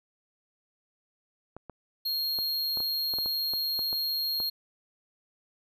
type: clicks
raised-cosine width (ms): 1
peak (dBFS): -27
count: 12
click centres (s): 1.566 / 1.697 / 2.388 / 2.773 / 2.804 / 3.138 / 3.186 / 3.26 / 3.536 / 3.792 / 3.929 / 4.402
type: tone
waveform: square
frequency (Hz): 4251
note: C8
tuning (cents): +27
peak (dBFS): -28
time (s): 2.05-4.5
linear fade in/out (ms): 10
effects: none